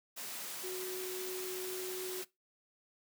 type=tone in noise; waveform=sine; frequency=370 Hz; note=F#4; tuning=in tune; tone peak=-39 dBFS; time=0.63-2.23 s; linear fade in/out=20 ms; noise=white; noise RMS=-43 dBFS; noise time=0.16-2.25 s; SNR=+1 dB; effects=noise-tail reverb RT60 0.2 s tail -20 dB re dry + high-pass 200 Hz 12 dB/octave